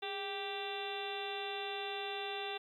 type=harmonic tone with a mistuned harmonic; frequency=392 Hz; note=G4; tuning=in tune; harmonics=1 / 2 / 3 / 4 / 5 / 6 / 7 / 8 / 9 / 10; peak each=-43 / -43 / -51 / -50 / -51 / -52 / -46 / -55 / -45 / -53 dBFS; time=0.02-2.58 s; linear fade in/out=10 ms; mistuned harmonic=1; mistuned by=+69 cents; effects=12-bit